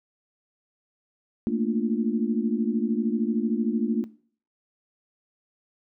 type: chord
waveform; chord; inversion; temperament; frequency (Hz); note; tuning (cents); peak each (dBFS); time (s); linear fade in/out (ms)
sine; Bb major seventh; third; equal; 220 / 233.1 / 293.7 / 349.2; A3 / Bb3 / D4 / F4; 0 / 0 / 0 / 0; -27 / -26 / -31 / -32; 1.47-4.04; 0
effects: noise-tail reverb RT60 0.5 s tail -19 dB re dry